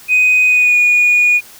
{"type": "tone with pitch glide", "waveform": "sine", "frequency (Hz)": [2500, 2451], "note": ["D#7", "D#7"], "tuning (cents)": [8, -27], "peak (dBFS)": -6, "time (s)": [0.08, 1.41], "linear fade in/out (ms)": 50, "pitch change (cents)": -35, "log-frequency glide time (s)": [0.47, 0.77], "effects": ["tanh soft clip ceiling -5 dBFS", "white hiss -39 dBFS RMS until 1.59 s"]}